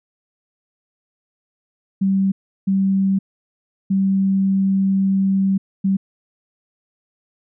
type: tone bursts at uneven times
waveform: sine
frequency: 193.5 Hz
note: G3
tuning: 22 cents flat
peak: -14 dBFS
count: 4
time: 2.01-2.32 / 2.67-3.19 / 3.9-5.58 / 5.84-5.97 s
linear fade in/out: 10 ms
effects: none